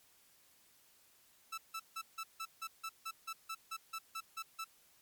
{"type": "tone bursts", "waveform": "sawtooth", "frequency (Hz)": 1320, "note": "E6", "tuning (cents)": 2, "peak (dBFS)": -36, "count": 15, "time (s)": [1.52, 4.645], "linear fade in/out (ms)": 10, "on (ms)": 59, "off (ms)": 160, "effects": ["white hiss -67 dBFS RMS until 5.01 s", "MP3 96 kbps"]}